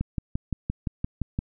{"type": "click train", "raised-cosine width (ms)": 5, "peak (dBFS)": -14, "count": 9, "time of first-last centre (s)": [0.01, 1.389], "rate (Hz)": 5.8, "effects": []}